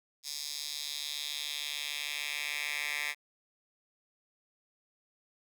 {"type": "tone with high-pass filter sweep", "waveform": "10% pulse", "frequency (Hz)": 146.83, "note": "D3", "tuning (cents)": 0, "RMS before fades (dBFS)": -37, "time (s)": [0.23, 3.15], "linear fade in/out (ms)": 50, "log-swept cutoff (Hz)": [5000, 2000], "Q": 2.4, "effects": []}